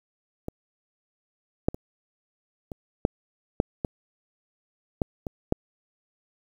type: clicks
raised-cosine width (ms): 2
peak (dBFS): -18 / -7 / -22 / -22 / -6 / -6 / -13 / -9 / -18 / -7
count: 10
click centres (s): 0.484 / 1.685 / 1.745 / 2.718 / 3.051 / 3.601 / 3.848 / 5.018 / 5.268 / 5.524
effects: 8-bit